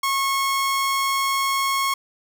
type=tone; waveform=sawtooth; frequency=1092 Hz; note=C#6; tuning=26 cents flat; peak=-16 dBFS; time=0.03-1.94 s; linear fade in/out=5 ms; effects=none